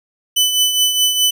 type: tone with tremolo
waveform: sawtooth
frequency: 3000 Hz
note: F#7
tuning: 23 cents sharp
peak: -7 dBFS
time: 0.36-1.31 s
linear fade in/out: 10 ms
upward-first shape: triangle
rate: 4.8 Hz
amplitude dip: 60%
effects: none